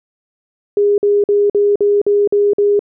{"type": "tone bursts", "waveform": "sine", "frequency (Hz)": 408.8, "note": "G#4", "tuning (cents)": -27, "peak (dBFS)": -9, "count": 8, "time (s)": [0.77, 2.793], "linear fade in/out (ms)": 2, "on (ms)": 210, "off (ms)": 49, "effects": []}